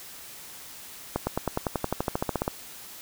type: accelerating click train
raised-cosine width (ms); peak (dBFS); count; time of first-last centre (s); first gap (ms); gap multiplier
1; -11; 17; 1.16-2.479; 110; 0.96
effects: white hiss -44 dBFS RMS until 3.01 s